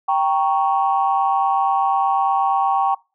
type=chord; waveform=sine; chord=G diminished; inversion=none; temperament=equal; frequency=784 / 932.3 / 1108.7 Hz; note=G5 / Bb5 / Db6; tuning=0 / 0 / 0 cents; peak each=-17 / -22 / -20 dBFS; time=0.08-2.95 s; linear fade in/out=10 ms; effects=noise-tail reverb RT60 0.3 s tail -24 dB re dry + tanh soft clip ceiling -6 dBFS